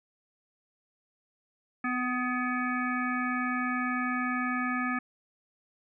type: harmonic tone with a mistuned harmonic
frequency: 250.5 Hz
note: B3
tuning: 25 cents sharp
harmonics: 1 / 3 / 5 / 7 / 9 / 10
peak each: -31 / -39 / -33 / -34 / -38 / -47 dBFS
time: 1.84-4.99 s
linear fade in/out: 5 ms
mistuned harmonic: 7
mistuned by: -34 cents
effects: none